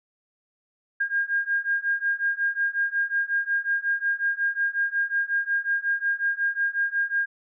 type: beating tone pair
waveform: sine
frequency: 1613 / 1618.5 Hz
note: G6 / G#6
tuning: +49 / -45 cents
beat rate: 5.5 Hz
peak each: -26 / -25 dBFS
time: 1-7.26 s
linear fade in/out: 10 ms
effects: none